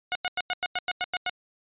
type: tone bursts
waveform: 10% pulse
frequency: 726 Hz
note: F#5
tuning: 33 cents flat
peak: -17 dBFS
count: 10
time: 0.12-1.295 s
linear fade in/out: 0 ms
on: 32 ms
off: 95 ms
effects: resampled to 8000 Hz